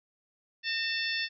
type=harmonic tone with a mistuned harmonic; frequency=886 Hz; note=A5; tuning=12 cents sharp; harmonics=2 / 3 / 4 / 5 / 6; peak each=-33 / -35 / -36 / -37 / -38 dBFS; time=0.63-1.29 s; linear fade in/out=50 ms; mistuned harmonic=2; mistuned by=+52 cents; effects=none